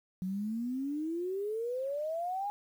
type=exponential sweep; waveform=sine; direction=up; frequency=181.3 to 830.6 Hz; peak=-32 dBFS; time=0.22-2.5 s; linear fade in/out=0 ms; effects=10-bit